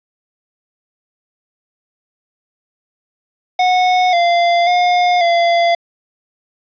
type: tone with pitch steps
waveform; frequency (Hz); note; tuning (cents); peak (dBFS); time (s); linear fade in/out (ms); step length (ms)
square; 732 / 691 / 714 / 685; F#5 / F5 / F5 / F5; -19 / -19 / +38 / -34; -11; 3.59-5.75; 5; 540
effects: resampled to 11025 Hz + 7-bit